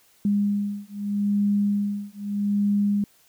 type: beating tone pair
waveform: sine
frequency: 203.2 / 204 Hz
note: G#3 / G#3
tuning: -38 / -31 cents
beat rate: 0.8 Hz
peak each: -24 dBFS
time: 0.25-3.04 s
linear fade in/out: 2 ms
effects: white hiss -59 dBFS RMS until 3.28 s